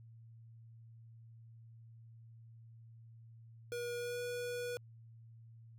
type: tone with pitch glide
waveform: square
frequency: 480.1 to 486.2 Hz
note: B4 to B4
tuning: -49 to -27 cents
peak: -39 dBFS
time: 3.72-4.77 s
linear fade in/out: 0 ms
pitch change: +22 cents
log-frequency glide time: 3.97-4.2 s
effects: added 114 Hz sine -54 dBFS peak until 5.78 s